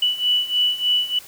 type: beating tone pair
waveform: sine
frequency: 2960 / 2963.3 Hz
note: F#7 / F#7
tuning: 0 / +2 cents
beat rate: 3.3 Hz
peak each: -22 / -19 dBFS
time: 0.02-1.19 s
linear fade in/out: 5 ms
effects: white hiss -43 dBFS RMS until 1.27 s